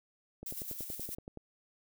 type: click train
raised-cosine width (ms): 2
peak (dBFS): -31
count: 11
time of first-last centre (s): 0.43-1.373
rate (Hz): 10.6
type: noise with tremolo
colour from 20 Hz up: violet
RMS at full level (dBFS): -40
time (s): 0.46-1.15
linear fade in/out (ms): 5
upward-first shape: square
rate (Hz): 9.2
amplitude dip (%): 45
effects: none